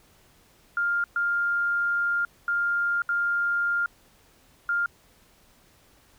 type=tone bursts at uneven times; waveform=sine; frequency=1402 Hz; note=F6; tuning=6 cents sharp; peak=-22 dBFS; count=5; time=0.77-1.04 / 1.16-2.25 / 2.48-3.02 / 3.09-3.86 / 4.69-4.86 s; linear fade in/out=2 ms; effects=pink hiss -59 dBFS RMS until 6.18 s